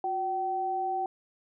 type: tone pair together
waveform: sine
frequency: 361.5 / 766 Hz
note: F#4 / G5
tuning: -40 / -40 cents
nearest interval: octave + minor second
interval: 1300 cents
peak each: -36 / -28 dBFS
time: 0.04-1.06 s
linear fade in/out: 2 ms
effects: none